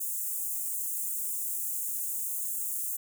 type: high-pass noise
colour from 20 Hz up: white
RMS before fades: -33 dBFS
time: 0-2.97 s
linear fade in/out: 10 ms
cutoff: 7100 Hz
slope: 48 dB/octave
effects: none